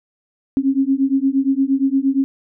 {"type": "beating tone pair", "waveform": "sine", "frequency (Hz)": [266.6, 275.2], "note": ["C4", "C#4"], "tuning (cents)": [33, -12], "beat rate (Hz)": 8.6, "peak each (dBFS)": -17, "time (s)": [0.57, 2.24], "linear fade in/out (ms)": 0, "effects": []}